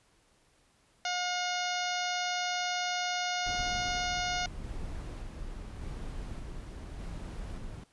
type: harmonic tone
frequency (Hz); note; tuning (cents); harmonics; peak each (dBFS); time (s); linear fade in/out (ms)
718; F5; +48; 1 / 2 / 3 / 4 / 5 / 6 / 7 / 8 / 9; -34 / -37 / -39 / -40 / -41 / -42 / -42 / -43 / -44; 1.05-4.46; 2
type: noise with tremolo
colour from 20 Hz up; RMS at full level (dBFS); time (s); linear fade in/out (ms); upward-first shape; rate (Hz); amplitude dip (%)
brown; -39; 3.46-7.84; 5; square; 0.85; 25
effects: pink hiss -67 dBFS RMS until 7.92 s + resampled to 24000 Hz